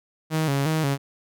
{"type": "tone with vibrato", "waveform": "sawtooth", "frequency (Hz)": 148.2, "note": "D3", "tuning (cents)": 16, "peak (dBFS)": -17, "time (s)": [0.3, 0.98], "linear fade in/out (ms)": 50, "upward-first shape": "square", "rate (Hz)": 2.8, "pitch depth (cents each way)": 110, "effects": []}